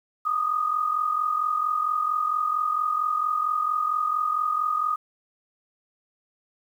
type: tone pair together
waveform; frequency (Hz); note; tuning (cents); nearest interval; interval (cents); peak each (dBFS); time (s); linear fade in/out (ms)
sine; 1200 / 1244.4; D6 / D#6; +37 / 0; minor second; 63; -28 / -23; 0.25-4.96; 10
effects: 9-bit